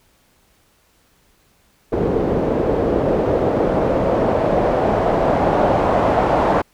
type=noise with low-pass filter sweep; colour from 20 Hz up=white; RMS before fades=-17 dBFS; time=1.92-6.62 s; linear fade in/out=10 ms; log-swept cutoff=430 to 770 Hz; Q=1.9; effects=pink hiss -58 dBFS RMS until 6.73 s